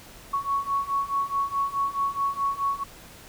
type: beating tone pair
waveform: sine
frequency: 1108.7 / 1113.4 Hz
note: C#6 / C#6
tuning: 0 / +7 cents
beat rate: 4.7 Hz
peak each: -28 / -26 dBFS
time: 0.33-2.84 s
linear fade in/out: 10 ms
effects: pink hiss -47 dBFS RMS until 3.28 s